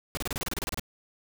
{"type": "noise bursts", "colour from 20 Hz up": "pink", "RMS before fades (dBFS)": -32, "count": 13, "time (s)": [0.15, 0.796], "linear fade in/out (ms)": 0, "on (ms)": 22, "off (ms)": 30, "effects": []}